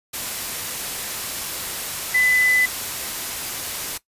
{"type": "tone in noise", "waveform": "sine", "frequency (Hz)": 2005, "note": "B6", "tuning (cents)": 26, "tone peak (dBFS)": -15, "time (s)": [2.14, 2.66], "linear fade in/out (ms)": 10, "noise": "white", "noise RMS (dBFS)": -28, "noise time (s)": [0.13, 3.98], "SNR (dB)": 10, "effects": ["noise-tail reverb RT60 0.1 s tail -18 dB re dry", "resampled to 32000 Hz"]}